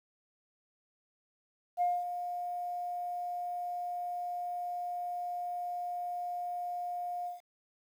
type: tone with ADSR envelope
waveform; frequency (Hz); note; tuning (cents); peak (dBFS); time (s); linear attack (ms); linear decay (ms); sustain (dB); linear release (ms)
sine; 709; F5; +26; -24; 1.77-7.41; 44; 220; -10; 150
effects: tanh soft clip ceiling -22 dBFS + 10-bit